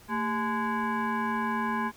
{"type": "tone with frequency modulation", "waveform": "sine", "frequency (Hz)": 401, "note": "G4", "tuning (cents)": 39, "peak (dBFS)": -26, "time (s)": [0.08, 1.92], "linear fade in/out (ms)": 50, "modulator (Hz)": 626, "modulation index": 2, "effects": ["pink hiss -54 dBFS RMS until 1.96 s"]}